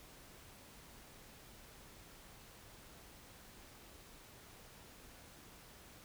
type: silence
effects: pink hiss -58 dBFS RMS until 6.04 s